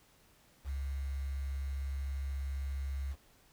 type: tone with quantisation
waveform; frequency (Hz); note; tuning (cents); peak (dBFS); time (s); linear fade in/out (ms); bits
sine; 68.4; C#2; -23; -34; 0.64-3.16; 50; 9
effects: pink hiss -65 dBFS RMS until 3.52 s